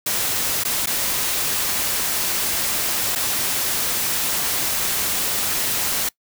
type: noise with dropouts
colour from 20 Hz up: white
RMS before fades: -22 dBFS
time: 0.06-6.09 s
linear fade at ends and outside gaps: 5 ms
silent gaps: 0.637-0.649 / 0.86-0.87 / 3.152-3.157 s
effects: noise-tail reverb RT60 0.1 s tail -23 dB re dry